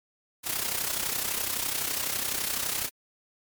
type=noise with amplitude modulation; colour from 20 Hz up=white; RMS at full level=-27 dBFS; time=0.43-2.9 s; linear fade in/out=50 ms; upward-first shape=sine; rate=31.9 Hz; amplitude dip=65%; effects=MP3 96 kbps